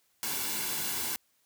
white noise with comb filter, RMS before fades -33 dBFS, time 0.23-1.16 s, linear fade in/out 0 ms, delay 1.6 ms, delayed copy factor -0.55, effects white hiss -71 dBFS RMS until 1.45 s + high-pass 60 Hz 12 dB/octave

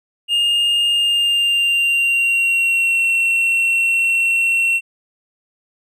triangle tone with pitch glide, 2828 to 2719 Hz, F7 to F7, +21 to -47 cents, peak -12 dBFS, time 0.28-4.81 s, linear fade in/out 50 ms, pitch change -68 cents, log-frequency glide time 0.89-3.04 s, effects none

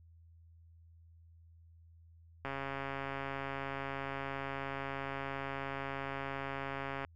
click train, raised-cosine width 0.5 ms, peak -24 dBFS, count 631, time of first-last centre 2.45-7.049 s, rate 137 Hz, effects added 83 Hz sine -57 dBFS peak until 7.15 s

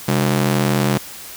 sawtooth ring-modulated tone, 165.6 Hz, E3, 8 cents sharp, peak -8 dBFS, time 0.08-0.98 s, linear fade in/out 5 ms, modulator 36.3 Hz, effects white hiss -35 dBFS RMS until 1.36 s

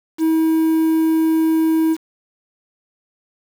triangle tone with quantisation, 320.9 Hz, E4, 46 cents flat, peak -11 dBFS, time 0.18-1.97 s, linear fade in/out 50 ms, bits 6, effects none

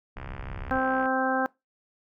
pink low-pass noise, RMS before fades -38 dBFS, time 0.16-0.79 s, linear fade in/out 10 ms, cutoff 110 Hz, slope 12 dB/octave
click train, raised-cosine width 0.5 ms, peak -25 dBFS, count 60, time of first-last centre 0.17-1.057 s, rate 66.5 Hz
harmonic tone, 261.6 Hz, C4, in tune, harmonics 1 / 2 / 3 / 4 / 5 / 6, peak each -29 / -30 / -28 / -34 / -33 / -30 dBFS, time 0.71-1.46 s, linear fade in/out 0 ms
effects noise-tail reverb RT60 0.2 s tail -22 dB re dry

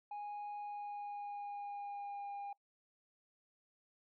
sine tone with pitch glide, 826 to 806.7 Hz, G#5 to G5, -10 to +49 cents, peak -39 dBFS, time 0.11-2.53 s, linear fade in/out 5 ms, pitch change -41 cents, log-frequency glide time 0.55-2.31 s, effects noise-tail reverb RT60 0.1 s tail -24 dB re dry + tanh soft clip ceiling -41 dBFS

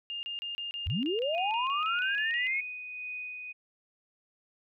sine tone bursts, 2816 Hz, F7, 14 cents sharp, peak -34 dBFS, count 15, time 0.1-2.47 s, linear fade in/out 0 ms, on 130 ms, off 30 ms
sine linear sweep, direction up, 58.27 to 2217 Hz, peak -28 dBFS, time 0.86-2.61 s, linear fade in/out 10 ms
sine tone with tremolo, 2489 Hz, D#7, in tune, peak -35 dBFS, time 1.33-3.53 s, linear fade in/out 20 ms, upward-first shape sine, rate 1.8 Hz, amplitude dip 35%
effects none

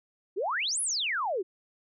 sine exponential two-way sweep, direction up then down, 339.5 to 11070 to 339.5 Hz, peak -27 dBFS, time 0.36-1.43 s, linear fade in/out 20 ms, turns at 0.81 s, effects none

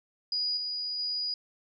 sine tone with level steps, 4908 Hz, D#8, 25 cents flat, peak -27 / -31 / -29 dBFS, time 0.32-1.34 s, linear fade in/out 2 ms, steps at 0.57 / 0.99 s, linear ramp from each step 2 ms, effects none

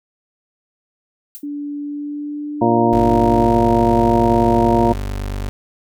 violet noise with exponential decay, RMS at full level -29 dBFS, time 1.35-1.46 s, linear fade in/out 0 ms, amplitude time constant 23 ms
sine tone with pitch glide, 290 to 298.5 Hz, D4 to D4, -22 to +28 cents, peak -23 dBFS, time 1.43-3.47 s, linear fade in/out 5 ms, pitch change +50 cents, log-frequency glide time 1.8-2.88 s
harmonic tone, 116.54 Hz, A#2, in tune, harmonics 1 / 2 / 3 / 4 / 5 / 6 / 8, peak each -23 / -17 / -17 / -23 / -23 / -19 / -19 dBFS, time 2.61-4.93 s, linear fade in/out 10 ms
30% pulse tone, 49 Hz, G1, in tune, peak -19 dBFS, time 2.93-5.49 s, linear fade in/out 0 ms
effects none

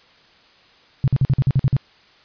sine tone bursts, 134 Hz, C3, 42 cents sharp, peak -12 dBFS, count 9, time 1.04-1.766 s, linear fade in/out 0 ms, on 38 ms, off 48 ms, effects white hiss -52 dBFS RMS until 2.24 s + resampled to 11025 Hz

